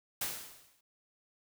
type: noise with exponential decay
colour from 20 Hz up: white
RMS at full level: -33 dBFS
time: 0.21-0.81 s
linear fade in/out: 5 ms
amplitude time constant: 130 ms
effects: none